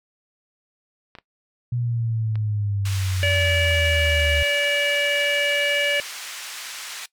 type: clicks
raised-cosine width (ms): 0.3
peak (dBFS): -24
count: 4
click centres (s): 1.152 / 1.186 / 2.356 / 3.361
type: exponential sweep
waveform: sine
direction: down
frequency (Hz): 122.3 to 73.42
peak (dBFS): -21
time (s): 1.72-4.43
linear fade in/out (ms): 5
type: band-pass noise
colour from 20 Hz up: pink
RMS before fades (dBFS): -35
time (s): 2.85-7.06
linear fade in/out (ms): 5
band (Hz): 1700 to 9600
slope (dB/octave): 12
type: harmonic tone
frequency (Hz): 576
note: D5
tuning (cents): -34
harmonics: 1 / 3 / 4 / 5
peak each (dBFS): -24 / -24 / -24 / -24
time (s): 3.23-6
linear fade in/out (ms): 0
effects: noise-tail reverb RT60 0.1 s tail -20 dB re dry